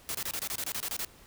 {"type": "noise bursts", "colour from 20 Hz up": "white", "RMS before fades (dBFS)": -34, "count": 12, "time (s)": [0.09, 1.048], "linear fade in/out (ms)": 0, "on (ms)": 56, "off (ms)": 26, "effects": ["pink hiss -56 dBFS RMS until 1.26 s"]}